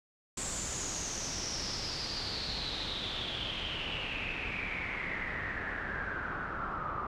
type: noise with low-pass filter sweep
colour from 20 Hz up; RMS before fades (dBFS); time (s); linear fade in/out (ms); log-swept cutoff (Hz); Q
pink; -37; 0.37-7.07; 5; 7700 to 1200; 8.2
effects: none

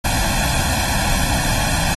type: noise with comb filter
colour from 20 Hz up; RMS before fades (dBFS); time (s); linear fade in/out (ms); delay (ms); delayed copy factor
pink; -19; 0.04-1.95; 10; 1.2; +1
effects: AAC 32 kbps

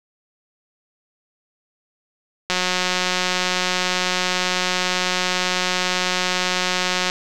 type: click train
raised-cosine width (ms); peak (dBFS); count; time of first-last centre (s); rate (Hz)
0.2; -3; 838; 2.5-7.099; 182
effects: none

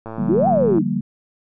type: click train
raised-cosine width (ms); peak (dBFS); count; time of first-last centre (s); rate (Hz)
1; -18; 82; 0.06-0.783; 112
type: chord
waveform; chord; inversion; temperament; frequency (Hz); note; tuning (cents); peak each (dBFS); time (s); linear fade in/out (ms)
sine; G minor seventh; second; equal with one note detuned; 146.83 / 174.61 / 194.87 / 233.1; D3 / F3 / G3 / Bb3; 0 / 0 / -10 / 0; -26 / -27 / -22 / -23; 0.18-1.01; 5
type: exponential two-way sweep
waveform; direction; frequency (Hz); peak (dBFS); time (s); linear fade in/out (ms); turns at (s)
sine; up then down; 287.8 to 789 to 287.8; -14; 0.28-0.82; 20; 0.48
effects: none

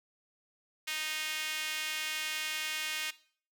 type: tone with high-pass filter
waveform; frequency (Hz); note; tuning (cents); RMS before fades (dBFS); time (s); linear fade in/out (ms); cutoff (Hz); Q
sawtooth; 310.4; D#4; -4; -36; 0.87-3.11; 10; 2400; 1.7
effects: noise-tail reverb RT60 0.5 s tail -19 dB re dry

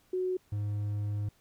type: tone pair in turn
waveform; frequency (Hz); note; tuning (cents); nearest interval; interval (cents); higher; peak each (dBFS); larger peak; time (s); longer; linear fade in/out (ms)
sine / triangle; 368.7 / 103.46; F#4 / G#2; -6 / -6; octave + minor seventh; 2200; first; -28 / -28; neither; 0.13-0.37 / 0.52-1.29; second; 5
effects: pink hiss -67 dBFS RMS until 1.4 s

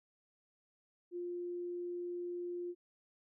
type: tone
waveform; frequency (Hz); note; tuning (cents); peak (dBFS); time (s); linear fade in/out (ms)
sine; 351.6; F4; +12; -38; 1.11-2.75; 50
effects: none

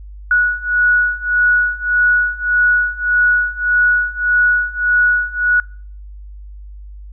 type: beating tone pair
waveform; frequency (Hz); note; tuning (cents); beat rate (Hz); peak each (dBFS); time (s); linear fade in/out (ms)
sine; 1464 / 1465.7; F#6 / F#6; -19 / -17; 1.7; -16 / -14; 0.31-5.6; 2
effects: noise-tail reverb RT60 0.5 s tail -26 dB re dry + added 50 Hz sine -31 dBFS peak until 7.12 s

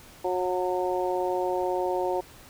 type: harmonic tone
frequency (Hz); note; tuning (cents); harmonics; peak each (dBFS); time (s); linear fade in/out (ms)
181.9; F#3; -29; 2 / 3 / 4 / 5; -28 / -30 / -31 / -32; 0.24-2.21; 10
effects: pink hiss -50 dBFS RMS until 2.49 s

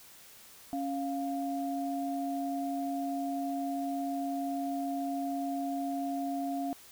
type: tone pair together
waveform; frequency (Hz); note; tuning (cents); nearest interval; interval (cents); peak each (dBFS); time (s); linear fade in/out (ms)
sine; 276.2 / 700; C#4 / F5; -6 / +4; octave + major third; 1610; -33 / -35; 0.73-6.73; 0
effects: white hiss -54 dBFS RMS until 6.91 s

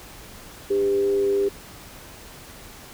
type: tone with frequency modulation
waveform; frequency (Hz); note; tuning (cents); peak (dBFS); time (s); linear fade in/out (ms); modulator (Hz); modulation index
sine; 399; G4; +31; -18; 0.7-1.49; 10; 103; 0.32
effects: pink hiss -43 dBFS RMS until 2.93 s

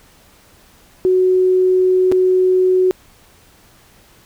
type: tone with dropouts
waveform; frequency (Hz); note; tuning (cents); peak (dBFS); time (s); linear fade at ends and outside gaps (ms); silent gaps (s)
sine; 370; F#4; 0; -10; 1.05-2.91; 0; 2.116-2.122
effects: pink hiss -49 dBFS RMS until 4.25 s

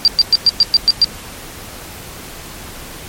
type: tone bursts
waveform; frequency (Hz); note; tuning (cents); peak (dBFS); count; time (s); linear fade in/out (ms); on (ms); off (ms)
sine; 4719; D8; +7; -5; 8; 0.05-1.044; 0; 28; 110
effects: pink hiss -32 dBFS RMS until 3.08 s + MP3 64 kbps

